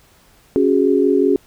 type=chord; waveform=sine; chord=C# suspended fourth; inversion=none; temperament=equal; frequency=277.2 / 370 / 415.3 Hz; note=C#4 / F#4 / G#4; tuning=0 / 0 / 0 cents; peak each=-16 dBFS; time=0.56-1.36 s; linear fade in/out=0 ms; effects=pink hiss -52 dBFS RMS until 1.46 s